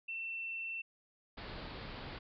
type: tone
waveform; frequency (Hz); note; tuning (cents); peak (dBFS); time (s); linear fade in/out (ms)
sine; 2689; E7; +34; -38; 0.08-0.82; 10
type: low-pass noise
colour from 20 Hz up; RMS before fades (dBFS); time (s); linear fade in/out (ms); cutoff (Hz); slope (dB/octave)
pink; -46; 1.37-2.19; 10; 4800; 96
effects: none